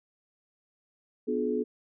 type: chord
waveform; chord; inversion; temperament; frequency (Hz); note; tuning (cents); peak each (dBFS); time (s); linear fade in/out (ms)
sine; B diminished seventh; none; just; 246.9 / 296.3 / 355.6 / 426.7; B3 / D4 / F4 / Ab4; 0 / +15 / +31 / +47; -31 / -35 / -35 / -29; 1.27-1.64; 20
effects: none